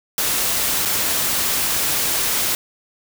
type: noise with dropouts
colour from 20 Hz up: white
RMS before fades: -20 dBFS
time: 0.18-2.55 s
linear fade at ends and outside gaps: 1 ms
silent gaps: 0.852-0.856 s
effects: none